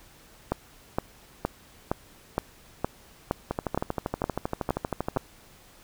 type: two click trains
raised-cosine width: 1 ms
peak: -10 / -13 dBFS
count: 11 / 22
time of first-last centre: 0.52-5.171 / 3.51-5.164 s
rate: 2.15 / 12.7 Hz
effects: pink hiss -54 dBFS RMS until 5.83 s